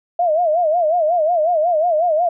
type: tone with vibrato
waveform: sine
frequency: 659.3 Hz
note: E5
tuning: in tune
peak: -13 dBFS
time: 0.19-2.29 s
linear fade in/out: 5 ms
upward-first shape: sine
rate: 5.5 Hz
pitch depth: 150 cents each way
effects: none